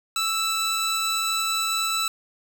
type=tone pair together; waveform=30% pulse; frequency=1318.5 / 3951 Hz; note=E6 / B7; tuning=0 / 0 cents; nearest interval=octave + perfect fifth; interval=1900 cents; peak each=-23 dBFS; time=0.16-2.08 s; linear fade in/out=2 ms; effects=none